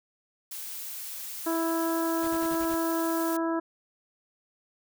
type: noise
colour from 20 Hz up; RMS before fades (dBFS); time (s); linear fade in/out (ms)
blue; -38; 0.51-3.37; 5
type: harmonic tone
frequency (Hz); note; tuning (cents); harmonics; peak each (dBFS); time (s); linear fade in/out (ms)
329.6; E4; 0; 1 / 2 / 3 / 4 / 5; -27 / -33 / -34 / -37 / -41; 1.46-3.6; 10
type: noise bursts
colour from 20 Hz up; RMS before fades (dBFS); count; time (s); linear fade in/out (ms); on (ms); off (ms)
pink; -42; 6; 2.22-2.751; 10; 61; 33
effects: none